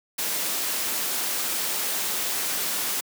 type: noise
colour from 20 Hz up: white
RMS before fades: -27 dBFS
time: 0.18-3.01 s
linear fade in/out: 10 ms
effects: high-pass 200 Hz 12 dB/octave